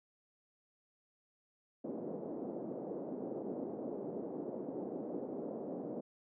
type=band-pass noise; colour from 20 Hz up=pink; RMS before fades=-42 dBFS; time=1.84-6.01 s; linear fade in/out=10 ms; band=220 to 580 Hz; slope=24 dB/octave; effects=none